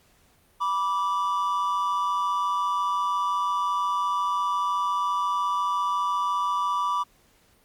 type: tone pair together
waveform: triangle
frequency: 981.3 / 1167 Hz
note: B5 / D6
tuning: -11 / -11 cents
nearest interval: minor third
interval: 300 cents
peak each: -25 / -23 dBFS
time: 0.6-7.04 s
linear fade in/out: 20 ms
effects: pink hiss -61 dBFS RMS until 7.64 s + Opus 48 kbps